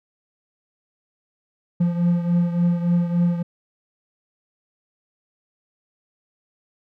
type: beating tone pair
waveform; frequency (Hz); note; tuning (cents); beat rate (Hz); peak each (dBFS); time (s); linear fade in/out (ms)
triangle; 172.8 / 176.3; F3 / F3; -18 / +17; 3.5; -16 / -22; 1.8-3.43; 10
effects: none